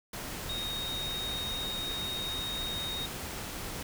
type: tone in noise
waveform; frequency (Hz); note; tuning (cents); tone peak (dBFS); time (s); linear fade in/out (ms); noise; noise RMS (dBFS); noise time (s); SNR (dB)
sine; 3730; A#7; 0; -34; 0.49-3.06; 5; pink; -39; 0.13-3.83; +2
effects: none